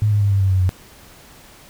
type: tone with pitch steps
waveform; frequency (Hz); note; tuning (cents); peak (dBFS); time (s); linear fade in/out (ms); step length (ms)
sine; 106 / 103.46 / 100.98 / 98.56 / 96.2 / 93.89 / 91.64; G#2 / G#2 / G#2 / G2 / G2 / F#2 / F#2; +36 / -6 / -48 / +10 / -32 / +26 / -16; -13; 0.02-0.692; 0; 96
effects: pink hiss -45 dBFS RMS until 1.69 s